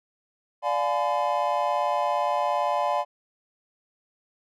triangle chord, D diminished seventh, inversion none, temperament just, 587.3 / 704.8 / 845.8 / 1014.9 Hz, D5 / F5 / Ab5 / Cb6, 0 / +16 / +31 / +47 cents, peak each -26 dBFS, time 0.62-3.05 s, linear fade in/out 50 ms, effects none

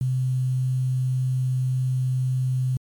sine tone with quantisation, 128.7 Hz, C3, 28 cents flat, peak -20 dBFS, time 0.01-2.77 s, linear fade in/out 2 ms, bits 8, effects MP3 96 kbps

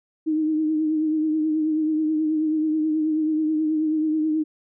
sine tone with vibrato, 311.1 Hz, D#4, in tune, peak -19 dBFS, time 0.26-4.44 s, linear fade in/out 20 ms, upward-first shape triangle, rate 9.3 Hz, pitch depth 44 cents each way, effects none

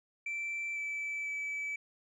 sine tone with pitch steps, 2337 / 2313 / 2300 Hz, D7 / D7 / D7, -9 / -27 / -37 cents, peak -32 dBFS, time 0.26-1.76 s, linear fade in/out 5 ms, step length 500 ms, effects tanh soft clip ceiling -33 dBFS

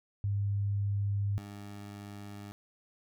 sine / 20% pulse tone pair in turn, 100.8 / 101.79 Hz, G2 / G#2, +49 / -34 cents, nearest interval unison, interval 17 cents, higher second, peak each -28 / -38 dBFS, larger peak first, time 0.24-1.38 / 1.38-2.52 s, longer neither, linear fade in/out 0 ms, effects none

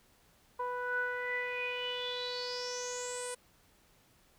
sawtooth tone with low-pass filter sweep, 493.9 Hz, B4, in tune, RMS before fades -37 dBFS, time 0.59-3.35 s, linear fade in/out 10 ms, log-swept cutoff 1100 to 9300 Hz, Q 9.4, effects pink hiss -66 dBFS RMS until 4.38 s

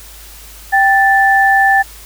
sine tone pair together, 784 / 1760 Hz, G5 / A6, 0 / 0 cents, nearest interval octave + major second, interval 1400 cents, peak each -10 dBFS, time 0.72-1.83 s, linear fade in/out 20 ms, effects added 52 Hz sine -37 dBFS peak until 2.05 s + white hiss -37 dBFS RMS until 2.05 s

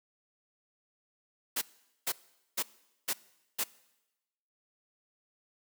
white noise bursts, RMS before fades -31 dBFS, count 5, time 1.56-3.64 s, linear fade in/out 10 ms, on 56 ms, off 450 ms, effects noise-tail reverb RT60 1.0 s tail -21 dB re dry + high-pass 200 Hz 12 dB/octave

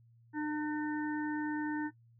harmonic tone, 301.6 Hz, D4, 46 cents sharp, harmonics 1 / 3 / 5 / 6, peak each -33 / -41 / -45 / -45 dBFS, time 0.33-1.91 s, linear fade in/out 50 ms, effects noise-tail reverb RT60 0.1 s tail -19 dB re dry + added 116 Hz sine -60 dBFS peak until 2.19 s

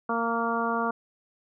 harmonic tone with a mistuned harmonic, 230.9 Hz, A#3, 16 cents flat, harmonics 1 / 2 / 3 / 4 / 5 / 6, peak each -31 / -32 / -32 / -32 / -30 / -33 dBFS, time 0.09-0.91 s, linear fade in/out 5 ms, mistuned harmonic 6, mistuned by +19 cents, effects none

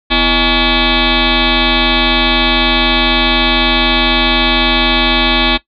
sine tone with frequency modulation, 1709 Hz, G#6, 49 cents sharp, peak -8 dBFS, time 0.1-5.58 s, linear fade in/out 20 ms, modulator 292 Hz, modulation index 7.4, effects noise-tail reverb RT60 0.1 s tail -17 dB re dry

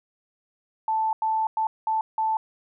sine tone bursts at uneven times, 880 Hz, A5, in tune, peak -21 dBFS, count 5, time 0.88-1.13 / 1.22-1.47 / 1.57-1.67 / 1.87-2.01 / 2.18-2.37 s, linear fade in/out 2 ms, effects none

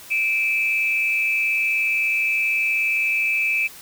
sine tone pair together, 2349 / 2588 Hz, D7 / E7, 0 / -32 cents, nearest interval major second, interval 168 cents, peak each -21 dBFS, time 0.1-3.68 s, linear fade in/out 20 ms, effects white hiss -42 dBFS RMS until 3.81 s

